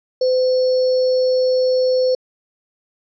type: tone with sample-and-hold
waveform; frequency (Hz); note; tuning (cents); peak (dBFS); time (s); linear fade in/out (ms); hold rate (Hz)
sine; 510; C5; -44; -13; 0.21-2.15; 5; 4900
effects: resampled to 16000 Hz